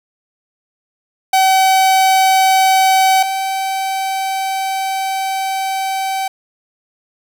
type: tone pair in turn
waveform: 45% pulse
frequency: 762 / 770 Hz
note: G5 / G5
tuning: -49 / -31 cents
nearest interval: unison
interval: 18 cents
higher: second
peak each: -9 / -17 dBFS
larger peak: first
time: 1.33-3.23 / 3.23-6.28 s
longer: second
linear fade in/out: 5 ms
effects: 8-bit